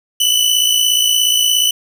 sawtooth tone pair together, 2960 / 3017 Hz, F#7 / F#7, 0 / +33 cents, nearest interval unison, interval 33 cents, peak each -11 dBFS, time 0.2-1.71 s, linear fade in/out 5 ms, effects none

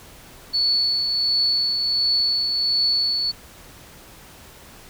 sine tone with tremolo, 4435 Hz, C#8, in tune, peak -16 dBFS, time 0.53-3.32 s, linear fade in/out 20 ms, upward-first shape triangle, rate 1.4 Hz, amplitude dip 40%, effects pink hiss -45 dBFS RMS until 4.89 s

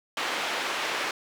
white band-pass noise, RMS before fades -30 dBFS, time 0.17-1.11 s, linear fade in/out 2 ms, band 360 to 2700 Hz, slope 12 dB/octave, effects none

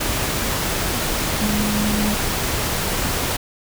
sine tone in noise, 209.7 Hz, G#3, 17 cents sharp, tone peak -20 dBFS, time 1.41-2.15 s, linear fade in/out 10 ms, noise pink, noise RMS -22 dBFS, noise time 0-3.37 s, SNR -1 dB, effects none

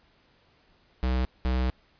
square tone pair in turn, 63.3 / 63.3 Hz, B1 / B1, +43 / +43 cents, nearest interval unison, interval 0 cents, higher neither, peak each -24 dBFS, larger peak neither, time 1.03-1.25 / 1.45-1.7 s, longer second, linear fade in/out 0 ms, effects pink hiss -63 dBFS RMS until 1.99 s + resampled to 11025 Hz

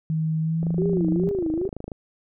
sine tone with pitch glide, 158.6 to 174.96 Hz, D#3 to F3, +33 to +3 cents, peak -21 dBFS, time 0.1-1.29 s, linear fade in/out 0 ms, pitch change +170 cents, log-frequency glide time 0.41-0.96 s
click train, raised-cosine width 2 ms, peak -20 dBFS, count 35, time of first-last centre 0.63-1.918 s, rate 26.4 Hz
sine tone with vibrato, 356.4 Hz, F4, 35 cents sharp, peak -22 dBFS, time 0.78-1.68 s, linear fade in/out 5 ms, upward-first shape sine, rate 2.4 Hz, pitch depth 220 cents each way
effects none

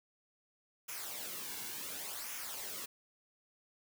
white noise with flanger, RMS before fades -43 dBFS, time 0.88-2.86 s, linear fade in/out 10 ms, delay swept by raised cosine 0.23 to 1.63 ms, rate 0.69 Hz, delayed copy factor -0.6, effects none

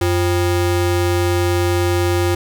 square ring-modulated tone, 220 Hz, A3, in tune, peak -12 dBFS, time 0.01-2.35 s, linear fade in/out 5 ms, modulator 129 Hz, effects none

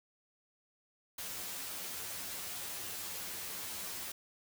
white noise with comb filter, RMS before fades -42 dBFS, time 1.18-4.12 s, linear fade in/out 5 ms, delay 11 ms, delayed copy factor +0.95, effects none

